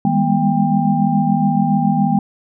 sine tone cluster, 159.3 / 199.3 / 206.4 / 242.5 / 795 Hz, D#3 / G3 / G#3 / B3 / G5, +41 / +29 / -10 / -31 / +24 cents, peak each -19 dBFS, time 0.05-2.19 s, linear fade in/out 2 ms, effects none

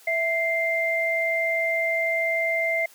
sine tone pair together, 659.3 / 2093 Hz, E5 / C7, 0 / 0 cents, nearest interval octave + minor sixth, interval 2000 cents, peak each -25 / -23 dBFS, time 0.07-2.86 s, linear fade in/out 5 ms, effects white hiss -52 dBFS RMS until 2.94 s + high-pass 400 Hz 12 dB/octave

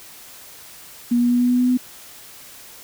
sine tone with pitch steps, 240 / 241.8 / 243.6 / 245.5 / 247.3 / 249.2 / 251.1 Hz, B3 / B3 / B3 / B3 / B3 / B3 / B3, -49 / -36 / -24 / -10 / +3 / +16 / +29 cents, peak -14 dBFS, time 1.11-1.775 s, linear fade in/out 10 ms, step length 95 ms, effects white hiss -42 dBFS RMS until 2.83 s

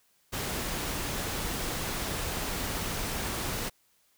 pink noise, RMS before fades -33 dBFS, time 0.32-3.7 s, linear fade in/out 20 ms, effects white hiss -68 dBFS RMS until 4.17 s

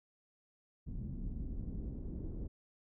brown noise with low-pass filter sweep, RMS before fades -41 dBFS, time 0.86-2.48 s, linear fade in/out 20 ms, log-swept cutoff 210 to 340 Hz, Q 1.7, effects none

